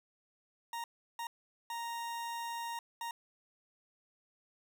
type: tone bursts at uneven times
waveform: 40% pulse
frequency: 932.3 Hz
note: A#5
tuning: in tune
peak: -37 dBFS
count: 4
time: 0.73-0.84 / 1.19-1.27 / 1.7-2.79 / 3.01-3.11 s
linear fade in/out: 2 ms
effects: none